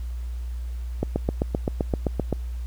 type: click train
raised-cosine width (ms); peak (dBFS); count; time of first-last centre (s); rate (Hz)
2; -9; 11; 1.03-2.327; 7.71
effects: added 60 Hz sine -28 dBFS peak until 2.66 s + pink hiss -54 dBFS RMS until 2.66 s